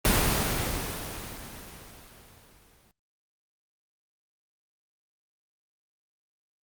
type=noise with exponential decay; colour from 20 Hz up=pink; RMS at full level=-21 dBFS; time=0.05-2.91 s; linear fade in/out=0 ms; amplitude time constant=620 ms; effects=Opus 24 kbps